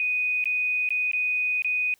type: tone with dropouts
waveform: sine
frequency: 2489 Hz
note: D#7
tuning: in tune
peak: -22 dBFS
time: 0-1.94 s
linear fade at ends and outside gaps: 1 ms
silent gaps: 0.441-0.456 / 0.89-0.905 / 1.115-1.133 / 1.621-1.646 s
effects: white hiss -63 dBFS RMS until 1.99 s